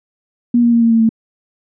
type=tone with pitch steps; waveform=sine; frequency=239.4 / 236.2 / 233.1 / 230 / 227 / 224 Hz; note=A#3 / A#3 / A#3 / A#3 / A#3 / A3; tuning=+46 / +23 / 0 / -23 / -46 / +31 cents; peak=-8 dBFS; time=0.54-1.092 s; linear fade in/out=5 ms; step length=92 ms; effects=none